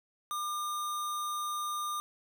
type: tone with sample-and-hold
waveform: sine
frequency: 1200 Hz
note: D6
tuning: 37 cents sharp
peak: -32 dBFS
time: 0.31-2 s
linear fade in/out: 0 ms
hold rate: 4900 Hz
effects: none